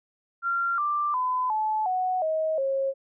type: tone with pitch steps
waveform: sine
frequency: 1380 / 1180.7 / 1010.2 / 864.3 / 739.5 / 632.7 / 541.4 Hz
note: F6 / D6 / B5 / A5 / F#5 / D#5 / C#5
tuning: -21 / +9 / +39 / -31 / -1 / +29 / -41 cents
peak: -23 dBFS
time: 0.42-2.94 s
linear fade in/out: 50 ms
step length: 360 ms
effects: none